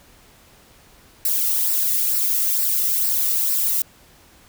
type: noise with flanger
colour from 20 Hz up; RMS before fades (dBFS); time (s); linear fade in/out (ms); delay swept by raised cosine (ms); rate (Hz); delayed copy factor
violet; -20; 1.25-3.82; 2; 0.3 to 1.3; 2.2; -0.55
effects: pink hiss -51 dBFS RMS until 4.48 s